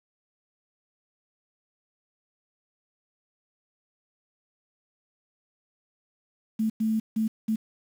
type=tone bursts at uneven times; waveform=sine; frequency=220 Hz; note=A3; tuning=in tune; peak=-22 dBFS; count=4; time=6.59-6.7 / 6.8-7 / 7.16-7.28 / 7.48-7.56 s; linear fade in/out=10 ms; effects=8-bit